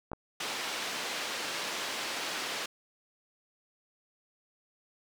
clicks, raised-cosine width 1 ms, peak -23 dBFS, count 2, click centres 0.117 / 0.133 s
white band-pass noise, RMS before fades -36 dBFS, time 0.4-2.66 s, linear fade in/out 5 ms, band 260 to 4200 Hz, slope 12 dB/octave
effects none

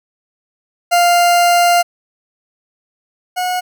40% pulse tone pair in turn, 698.5 / 727.7 Hz, F5 / F#5, 0 / -29 cents, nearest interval minor second, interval 71 cents, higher second, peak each -8 / -15 dBFS, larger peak first, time 0.91-1.83 / 3.36-3.61 s, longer first, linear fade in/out 20 ms, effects none

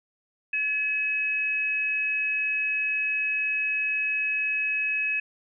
sine tone pair together, 1713 / 2557 Hz, A6 / D#7, -47 / +47 cents, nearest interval perfect fifth, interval 694 cents, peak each -33 / -24 dBFS, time 0.53-5.2 s, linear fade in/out 5 ms, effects none

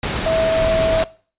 sine tone in noise, 648 Hz, E5, 30 cents flat, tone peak -15 dBFS, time 0.26-1.03 s, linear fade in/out 2 ms, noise pink, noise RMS -22 dBFS, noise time 0.03-1.04 s, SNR +4 dB, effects noise-tail reverb RT60 0.4 s tail -20 dB re dry + resampled to 8000 Hz

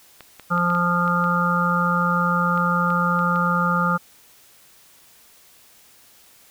clicks, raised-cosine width 0.3 ms, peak -23 dBFS, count 11, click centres 0.207 / 0.397 / 0.578 / 0.702 / 0.75 / 1.078 / 1.241 / 2.576 / 2.904 / 3.191 / 3.359 s
harmonic tone, 174.61 Hz, F3, in tune, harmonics 1 / 3 / 5 / 7 / 8, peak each -22 / -29 / -29 / -21 / -24 dBFS, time 0.5-3.98 s, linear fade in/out 20 ms
effects white hiss -52 dBFS RMS until 6.5 s

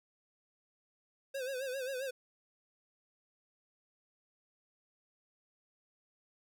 square tone with vibrato, 525 Hz, C5, 6 cents sharp, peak -37 dBFS, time 1.34-2.11 s, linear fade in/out 10 ms, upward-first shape sine, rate 7.5 Hz, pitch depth 91 cents each way, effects none

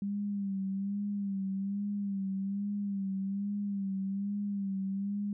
sine tone with vibrato, 198.3 Hz, G3, 20 cents sharp, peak -31 dBFS, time 0.02-5.33 s, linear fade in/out 2 ms, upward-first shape sine, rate 1.2 Hz, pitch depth 52 cents each way, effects none

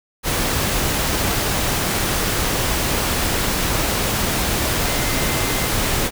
sine tone in noise, 2076 Hz, C7, 14 cents flat, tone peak -31 dBFS, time 4.84-5.7 s, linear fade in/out 50 ms, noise pink, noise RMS -20 dBFS, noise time 0.23-6.11 s, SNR -14 dB, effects none

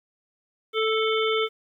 harmonic tone, 440 Hz, A4, in tune, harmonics 1 / 3 / 5 / 7 / 8, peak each -23 / -28 / -30 / -31 / -32 dBFS, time 0.73-1.49 s, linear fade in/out 50 ms, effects 10-bit

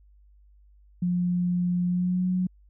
sine tone with pitch glide, 177.5 to 183.02 Hz, F3 to F#3, +28 to -19 cents, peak -22 dBFS, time 1.02-2.47 s, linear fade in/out 5 ms, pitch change +53 cents, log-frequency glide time 1.86-2.27 s, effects added 50 Hz sine -53 dBFS peak until 2.69 s

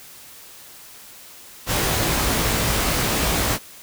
pink noise with comb filter, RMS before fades -21 dBFS, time 1.66-3.59 s, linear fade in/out 50 ms, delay 18 ms, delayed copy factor +0.55, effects white hiss -43 dBFS RMS until 3.82 s

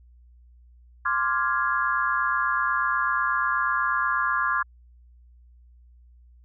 sine chord, D half-diminished seventh, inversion third, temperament equal, 1046.5 / 1174.7 / 1396.9 / 1661.2 Hz, C6 / D6 / F6 / Ab6, 0 / 0 / 0 / 0 cents, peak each -27 dBFS, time 1.05-4.63 s, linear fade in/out 10 ms, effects added 60 Hz sine -50 dBFS peak until 6.44 s

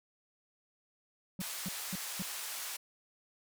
triangle tone bursts, 185 Hz, F#3, in tune, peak -33 dBFS, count 4, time 1.39-2.222 s, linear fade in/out 2 ms, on 28 ms, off 240 ms
white band-pass noise, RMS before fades -41 dBFS, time 1.4-2.77 s, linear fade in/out 10 ms, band 720 to 14000 Hz, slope 12 dB/octave
effects none

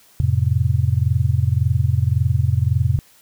sine chord, F major, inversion none, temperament just, 87.31 / 109.13 / 130.96 Hz, F2 / A2 / C3, 0 / -14 / +2 cents, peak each -19 dBFS, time 0.2-2.99 s, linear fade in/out 0 ms, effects white hiss -52 dBFS RMS until 3.21 s

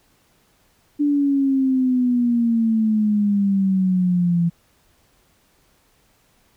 sine exponential sweep, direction down, 293.7 to 168.5 Hz, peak -15 dBFS, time 0.99-4.5 s, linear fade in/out 20 ms, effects pink hiss -60 dBFS RMS until 6.56 s

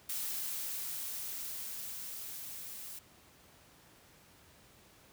blue noise with level ramp, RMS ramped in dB -37 to -46 dBFS, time 0.09-2.99 s, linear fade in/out 5 ms, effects pink hiss -61 dBFS RMS until 5.12 s + high-pass 60 Hz 12 dB/octave

